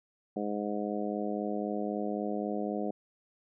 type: harmonic tone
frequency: 103.83 Hz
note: G#2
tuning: in tune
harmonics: 2 / 3 / 4 / 5 / 6 / 7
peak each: -35 / -37 / -38 / -39 / -40 / -40 dBFS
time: 0.36-2.91 s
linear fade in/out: 5 ms
effects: none